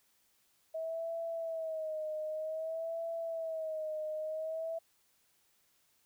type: tone with vibrato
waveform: sine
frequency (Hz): 641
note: E5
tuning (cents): -49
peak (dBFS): -35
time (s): 0.74-4.79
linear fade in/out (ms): 10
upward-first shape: sine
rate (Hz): 0.53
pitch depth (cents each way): 64
effects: white hiss -72 dBFS RMS until 6.05 s